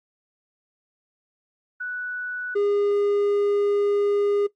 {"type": "tone pair in turn", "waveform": ["sine", "triangle"], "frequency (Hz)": [1480, 407.7], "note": ["F#6", "G#4"], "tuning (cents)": [0, -32], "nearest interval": "octave + minor seventh", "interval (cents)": 2232, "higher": "first", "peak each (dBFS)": [-27, -17], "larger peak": "second", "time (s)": [[1.8, 2.55], [2.55, 4.47]], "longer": "second", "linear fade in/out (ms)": 10, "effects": ["noise-tail reverb RT60 0.1 s tail -17 dB re dry", "Opus 24 kbps"]}